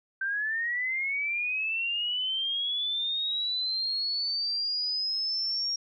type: linear sweep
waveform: sine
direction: up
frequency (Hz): 1552 to 5600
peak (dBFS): -27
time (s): 0.21-5.76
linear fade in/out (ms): 5
effects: none